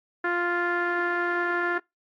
sawtooth tone with low-pass filter, 349.2 Hz, F4, in tune, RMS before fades -26 dBFS, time 0.24-1.78 s, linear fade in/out 5 ms, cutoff 1600 Hz, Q 10, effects noise-tail reverb RT60 0.2 s tail -25 dB re dry + AAC 32 kbps

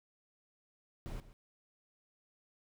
brown noise with echo, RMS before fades -42 dBFS, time 1.06-1.2 s, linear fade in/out 0 ms, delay 130 ms, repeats 1, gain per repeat -15 dB, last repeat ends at 1.33 s, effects none

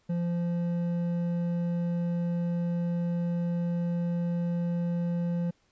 triangle tone with hard clipping, 172.5 Hz, F3, 21 cents flat, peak -28 dBFS, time 0.09-5.51 s, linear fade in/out 10 ms, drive 10 dB, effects pink hiss -69 dBFS RMS until 5.71 s + resampled to 16000 Hz

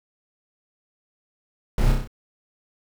brown noise with echo, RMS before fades -21 dBFS, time 1.78-1.92 s, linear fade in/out 2 ms, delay 31 ms, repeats 5, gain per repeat -3 dB, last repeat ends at 2.075 s, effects none

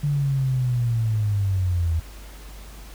sine linear sweep, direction down, 147 to 79.7 Hz, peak -19 dBFS, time 0.03-2 s, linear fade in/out 10 ms, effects added 50 Hz sine -39 dBFS peak until 2.94 s + pink hiss -46 dBFS RMS until 2.94 s

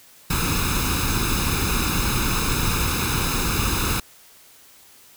pink noise with comb filter, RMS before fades -22 dBFS, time 0.3-4 s, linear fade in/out 5 ms, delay 0.78 ms, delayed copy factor +0.75, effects white hiss -50 dBFS RMS until 5.16 s

